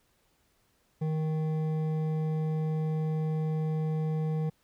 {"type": "tone with hard clipping", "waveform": "triangle", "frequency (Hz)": 156.6, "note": "D#3", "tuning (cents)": 11, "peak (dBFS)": -29, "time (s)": [1.01, 4.5], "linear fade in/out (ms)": 10, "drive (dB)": 13, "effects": ["pink hiss -70 dBFS RMS until 4.63 s"]}